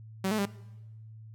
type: tone with pitch steps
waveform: sawtooth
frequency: 190.7 / 216.1 / 199.5 Hz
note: G3 / A3 / G3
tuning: -47 / -31 / +31 cents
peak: -23 dBFS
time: 0.24-0.456 s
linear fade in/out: 5 ms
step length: 72 ms
effects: noise-tail reverb RT60 1.0 s tail -20 dB re dry + added 110 Hz sine -45 dBFS peak until 1.34 s